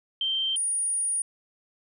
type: tone pair in turn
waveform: sine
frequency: 3136 / 9573 Hz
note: G7 / D9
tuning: 0 / +32 cents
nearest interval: octave + perfect fifth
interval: 1932 cents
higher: second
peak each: -24 dBFS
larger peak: neither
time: 0.21-0.56 / 0.56-1.22 s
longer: second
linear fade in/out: 2 ms
effects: none